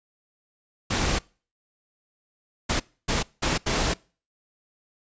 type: noise bursts at uneven times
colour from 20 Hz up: pink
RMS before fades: -24 dBFS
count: 5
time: 0.9-1.19 / 2.69-2.8 / 3.08-3.23 / 3.42-3.58 / 3.66-3.94 s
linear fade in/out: 10 ms
effects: noise-tail reverb RT60 0.4 s tail -25 dB re dry + resampled to 16000 Hz